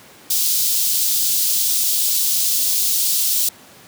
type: high-pass noise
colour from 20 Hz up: white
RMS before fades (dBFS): -18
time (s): 0.3-3.49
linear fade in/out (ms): 5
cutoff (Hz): 3600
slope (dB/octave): 24
effects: pink hiss -44 dBFS RMS until 3.87 s + high-pass 150 Hz 12 dB/octave

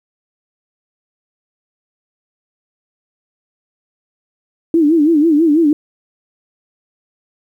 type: tone with vibrato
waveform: sine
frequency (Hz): 312.7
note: D#4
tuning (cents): +9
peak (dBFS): -8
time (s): 4.74-5.73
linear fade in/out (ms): 2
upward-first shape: sine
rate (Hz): 6.1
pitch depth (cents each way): 140
effects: 8-bit

